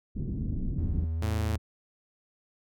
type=low-pass noise; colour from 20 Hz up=pink; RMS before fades=-31 dBFS; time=0.15-1.06 s; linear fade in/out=20 ms; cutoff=260 Hz; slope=24 dB/octave
type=tone with vibrato; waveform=triangle; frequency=81.7 Hz; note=E2; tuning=15 cents flat; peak=-26 dBFS; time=0.77-1.58 s; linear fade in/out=20 ms; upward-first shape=sine; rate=2.4 Hz; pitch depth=27 cents each way
type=tone; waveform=sawtooth; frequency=109.1 Hz; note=A2; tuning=14 cents flat; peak=-26 dBFS; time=1.22-1.56 s; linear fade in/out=5 ms
effects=none